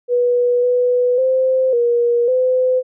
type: tone with pitch steps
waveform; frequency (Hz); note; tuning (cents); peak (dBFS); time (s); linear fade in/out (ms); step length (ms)
sine; 488.2 / 493.9 / 520 / 476 / 510; B4 / B4 / C5 / A#4 / C5; -20 / 0 / -11 / +36 / -44; -12; 0.08-2.83; 50; 550
effects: none